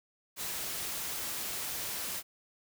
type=noise; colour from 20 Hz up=white; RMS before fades=-37 dBFS; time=0.36-2.23 s; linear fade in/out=50 ms; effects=none